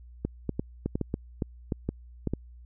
clicks, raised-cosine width 3 ms, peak -15 dBFS, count 12, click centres 0.25 / 0.493 / 0.595 / 0.86 / 0.955 / 1.013 / 1.141 / 1.422 / 1.722 / 1.89 / 2.273 / 2.336 s, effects added 60 Hz sine -46 dBFS peak until 2.65 s

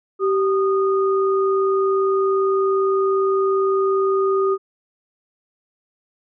sine tone pair together, 387.4 / 1229.9 Hz, G4 / D#6, -20 / -20 cents, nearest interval octave + minor sixth, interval 2000 cents, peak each -16 / -23 dBFS, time 0.19-4.58 s, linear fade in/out 50 ms, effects none

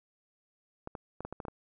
clicks, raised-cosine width 1 ms, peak -25 dBFS, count 8, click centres 0.874 / 0.952 / 1.206 / 1.25 / 1.326 / 1.402 / 1.452 / 1.483 s, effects none

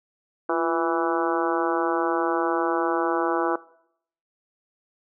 harmonic tone with a mistuned harmonic, 164.81 Hz, E3, in tune, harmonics 2 / 3 / 4 / 5 / 6 / 7 / 8 / 9, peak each -26 / -28 / -29 / -30 / -31 / -31 / -32 / -33 dBFS, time 0.49-3.56 s, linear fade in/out 5 ms, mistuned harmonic 2, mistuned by +61 cents, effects noise-tail reverb RT60 0.7 s tail -20 dB re dry

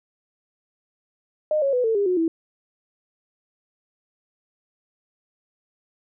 sine tone with pitch steps, 612 / 551.6 / 497.1 / 448 / 403.8 / 363.9 / 328 Hz, D#5 / C#5 / B4 / A4 / G#4 / F#4 / E4, -29 / -9 / +11 / +31 / -49 / -29 / -9 cents, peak -18 dBFS, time 1.51-2.28 s, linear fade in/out 2 ms, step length 110 ms, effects none

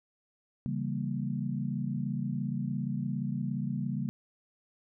sine chord, C# diminished seventh, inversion none, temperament equal, 138.59 / 164.81 / 196 / 233.1 Hz, C#3 / E3 / G3 / Bb3, 0 / 0 / 0 / 0 cents, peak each -34 / -39 / -35 / -36 dBFS, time 0.66-4.09 s, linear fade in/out 0 ms, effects none

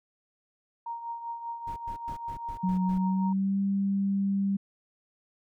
sine tone with tremolo, 932.3 Hz, A#5, in tune, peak -31 dBFS, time 0.86-3.33 s, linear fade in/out 5 ms, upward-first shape triangle, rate 5.1 Hz, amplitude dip 65%
brown noise bursts, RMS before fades -42 dBFS, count 7, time 1.67-2.981 s, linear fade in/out 5 ms, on 93 ms, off 110 ms
sine tone with pitch glide, 185 to 197.14 Hz, F#3 to G3, 0 to +10 cents, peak -24 dBFS, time 2.63-4.57 s, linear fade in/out 10 ms, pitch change +110 cents, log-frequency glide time 2.85-3.6 s
effects none

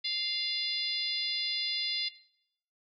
harmonic tone with a mistuned harmonic, 698.5 Hz, F5, in tune, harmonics 3 / 4 / 5 / 6 / 7, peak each -40 / -41 / -35 / -35 / -36 dBFS, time 0.04-2.09 s, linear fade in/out 10 ms, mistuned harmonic 6, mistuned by -26 cents, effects noise-tail reverb RT60 0.7 s tail -17 dB re dry

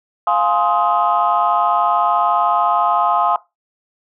sine chord, F minor seventh, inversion none, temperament just, 698.5 / 838.1 / 1047.7 / 1257.2 Hz, F5 / Ab5 / C6 / Eb6, 0 / +16 / +2 / +18 cents, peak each -18 dBFS, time 0.27-3.36 s, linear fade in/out 2 ms, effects noise-tail reverb RT60 0.2 s tail -17 dB re dry + tanh soft clip ceiling -4 dBFS

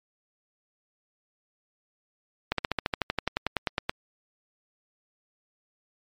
slowing click train, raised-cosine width 0.3 ms, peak -9 dBFS, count 17, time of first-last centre 2.52-3.895 s, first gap 63 ms, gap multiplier 1.04, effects MP3 64 kbps

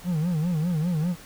triangle tone with vibrato, 165.5 Hz, E3, 7 cents sharp, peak -20 dBFS, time 0.04-1.16 s, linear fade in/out 50 ms, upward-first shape sine, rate 5 Hz, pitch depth 160 cents each way, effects pink hiss -46 dBFS RMS until 1.25 s

